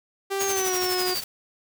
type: tone with pitch glide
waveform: sawtooth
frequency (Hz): 392 to 365.7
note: G4 to F#4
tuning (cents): 0 to -20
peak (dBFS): -21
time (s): 0.3-1.15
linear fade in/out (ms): 20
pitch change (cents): -120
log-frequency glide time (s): 0.5-0.75
type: linear sweep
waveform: sine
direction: down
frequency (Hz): 6645 to 4525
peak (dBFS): -28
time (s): 0.39-1.21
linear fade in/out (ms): 10
type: noise with tremolo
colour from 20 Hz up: white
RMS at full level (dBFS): -29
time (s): 0.4-1.24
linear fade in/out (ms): 5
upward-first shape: sine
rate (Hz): 12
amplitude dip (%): 70
effects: none